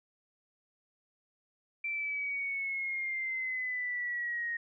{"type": "exponential sweep", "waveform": "sine", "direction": "down", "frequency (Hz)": [2349, 1864.7], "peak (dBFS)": -32, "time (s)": [1.84, 4.57], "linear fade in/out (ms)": 5, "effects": []}